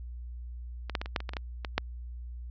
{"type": "clicks", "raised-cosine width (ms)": 0.3, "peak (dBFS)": [-20, -12, -18, -23, -11, -23, -20, -22, -17, -18, -9], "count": 11, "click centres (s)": [0.897, 0.952, 1.015, 1.059, 1.162, 1.204, 1.292, 1.335, 1.368, 1.648, 1.78], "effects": ["added 60 Hz sine -38 dBFS peak until 2.5 s", "resampled to 16000 Hz"]}